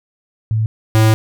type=tone pair in turn; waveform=sine / square; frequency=110 / 110 Hz; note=A2 / A2; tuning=0 / 0 cents; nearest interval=unison; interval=0 cents; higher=neither; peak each=-13 / -9 dBFS; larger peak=second; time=0.51-0.66 / 0.95-1.14 s; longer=second; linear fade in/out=0 ms; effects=none